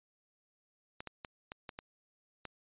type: clicks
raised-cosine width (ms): 0.3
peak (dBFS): -26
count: 7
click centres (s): 1.005 / 1.073 / 1.248 / 1.519 / 1.692 / 1.789 / 2.453
effects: resampled to 8000 Hz